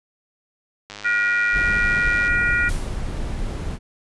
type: click train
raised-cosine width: 0.2 ms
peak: -18 dBFS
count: 143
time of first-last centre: 0.9-2.279 s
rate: 103 Hz
type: harmonic tone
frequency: 478.1 Hz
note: A#4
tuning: 44 cents sharp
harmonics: 3 / 4 / 5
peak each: -19 / -22 / -26 dBFS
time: 1.04-2.7 s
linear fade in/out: 20 ms
type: noise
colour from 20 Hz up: brown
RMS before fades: -26 dBFS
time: 1.52-3.79 s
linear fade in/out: 50 ms
type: noise with exponential decay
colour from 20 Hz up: white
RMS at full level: -34 dBFS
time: 2.69-3.25 s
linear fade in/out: 1 ms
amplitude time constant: 120 ms
effects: resampled to 24000 Hz